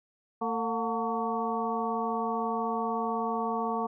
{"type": "harmonic tone with a mistuned harmonic", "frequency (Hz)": 225.8, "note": "A3", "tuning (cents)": 45, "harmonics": [1, 2, 3, 4, 5], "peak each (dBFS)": [-34, -34, -34, -34, -34], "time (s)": [0.41, 3.87], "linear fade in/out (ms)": 10, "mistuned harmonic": 3, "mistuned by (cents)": 95, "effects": []}